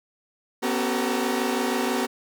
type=tone cluster; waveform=sawtooth; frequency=245.1 / 271.4 / 380.5 / 444.4 / 927 Hz; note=B3 / C#4 / F#4 / A4 / A#5; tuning=-13 / -36 / +48 / +17 / -10 cents; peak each=-23 / -26 / -24 / -29 / -30 dBFS; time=0.62-2.07 s; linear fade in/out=20 ms; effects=none